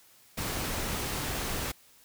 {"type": "noise", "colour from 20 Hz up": "pink", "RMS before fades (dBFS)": -33, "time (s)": [0.37, 1.72], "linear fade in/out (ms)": 10, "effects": ["white hiss -59 dBFS RMS until 2.04 s"]}